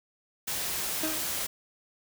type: noise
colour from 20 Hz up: white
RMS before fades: -32 dBFS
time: 0.47-1.47 s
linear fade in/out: 10 ms
type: tone with exponential decay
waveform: 30% pulse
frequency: 314.4 Hz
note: D#4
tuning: 18 cents sharp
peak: -25 dBFS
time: 1.03-1.38 s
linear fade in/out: 5 ms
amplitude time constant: 75 ms
effects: none